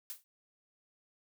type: noise with exponential decay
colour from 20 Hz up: blue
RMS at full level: -38 dBFS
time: 0.1-0.24 s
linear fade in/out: 0 ms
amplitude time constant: 30 ms
effects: none